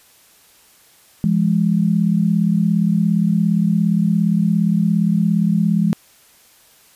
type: tone pair together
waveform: sine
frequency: 170 / 207.3 Hz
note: F3 / G#3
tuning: -46 / -3 cents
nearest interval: minor third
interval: 343 cents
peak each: -16 dBFS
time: 1.24-5.93 s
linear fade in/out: 0 ms
effects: white hiss -51 dBFS RMS until 6.95 s + resampled to 32000 Hz